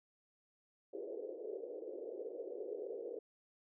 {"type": "band-pass noise", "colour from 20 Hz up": "pink", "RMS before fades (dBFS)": -45, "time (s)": [0.93, 3.19], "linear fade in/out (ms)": 5, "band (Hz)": [380, 510], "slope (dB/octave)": 48, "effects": []}